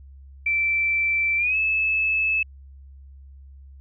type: tone with pitch glide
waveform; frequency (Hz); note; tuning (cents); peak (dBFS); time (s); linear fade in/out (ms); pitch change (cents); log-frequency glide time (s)
sine; 2335 to 2606; D7 to E7; -11 to -20; -19; 0.46-2.43; 5; +191; 1.37-1.57
effects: added 68 Hz sine -42 dBFS peak until 3.8 s